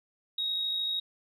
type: tone with amplitude modulation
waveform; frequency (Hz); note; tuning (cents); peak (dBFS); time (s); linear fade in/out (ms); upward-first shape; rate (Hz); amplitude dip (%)
sine; 3779; A#7; +23; -26; 0.38-1; 5; sine; 53.2; 35
effects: tanh soft clip ceiling -22 dBFS